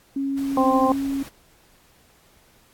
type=tone; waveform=sine; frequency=274.5 Hz; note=C#4; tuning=17 cents flat; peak=-22 dBFS; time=0.16-1.23 s; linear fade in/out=5 ms
type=noise; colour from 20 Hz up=pink; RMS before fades=-42 dBFS; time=0.36-1.3 s; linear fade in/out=20 ms
type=harmonic tone; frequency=261.6 Hz; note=C4; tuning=in tune; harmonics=1 / 2 / 3 / 4; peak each=-22 / -22 / -22 / -22 dBFS; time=0.57-0.92 s; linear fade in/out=2 ms
effects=pink hiss -57 dBFS RMS until 2.73 s + AAC 64 kbps